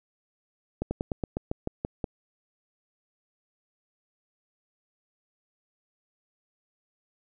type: slowing click train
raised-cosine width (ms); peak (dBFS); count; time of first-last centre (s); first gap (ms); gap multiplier
2; -15; 10; 0.82-2.042; 90; 1.1
effects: none